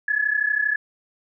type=tone pair together; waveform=sine; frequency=1687 / 1719.5 Hz; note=G#6 / A6; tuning=+27 / -40 cents; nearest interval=unison; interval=33 cents; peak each=-22 dBFS; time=0.08-0.76 s; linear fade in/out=5 ms; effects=none